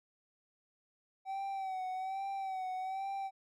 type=tone with vibrato; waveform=triangle; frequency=764 Hz; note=G5; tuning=45 cents flat; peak=-34 dBFS; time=1.25-3.31 s; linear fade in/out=50 ms; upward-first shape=sine; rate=1.2 Hz; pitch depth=49 cents each way; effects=none